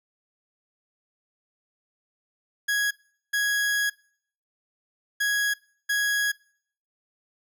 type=tone bursts at uneven times; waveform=40% pulse; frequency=1661.2 Hz; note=G#6; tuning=in tune; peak=-21 dBFS; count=4; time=2.68-2.91 / 3.33-3.9 / 5.2-5.54 / 5.89-6.32 s; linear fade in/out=10 ms; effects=noise-tail reverb RT60 0.6 s tail -25 dB re dry